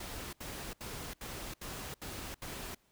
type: noise bursts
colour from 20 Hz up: pink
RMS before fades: -43 dBFS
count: 7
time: 0-2.748 s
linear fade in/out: 5 ms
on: 330 ms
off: 73 ms
effects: pink hiss -71 dBFS RMS until 2.91 s